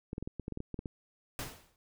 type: clicks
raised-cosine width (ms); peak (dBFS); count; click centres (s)
3; -25; 12; 0.131 / 0.181 / 0.226 / 0.275 / 0.397 / 0.481 / 0.523 / 0.574 / 0.604 / 0.743 / 0.791 / 0.858
type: noise with exponential decay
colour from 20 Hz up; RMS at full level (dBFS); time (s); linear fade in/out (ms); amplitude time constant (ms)
pink; -36; 1.39-1.76; 1; 79
effects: none